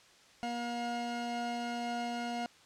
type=tone pair together; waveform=40% pulse; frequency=238.5 / 713.6 Hz; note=A#3 / F5; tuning=+40 / +37 cents; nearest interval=octave + perfect fifth; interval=1897 cents; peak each=-37 / -36 dBFS; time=0.43-2.46 s; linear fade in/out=0 ms; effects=white hiss -60 dBFS RMS until 2.65 s + low-pass 6000 Hz 12 dB/octave